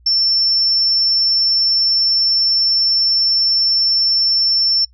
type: tone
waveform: sine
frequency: 5390 Hz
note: E8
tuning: 38 cents sharp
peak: -12 dBFS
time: 0.06-4.85 s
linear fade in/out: 5 ms
effects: noise-tail reverb RT60 0.1 s tail -26 dB re dry + added 60 Hz sine -46 dBFS peak until 4.93 s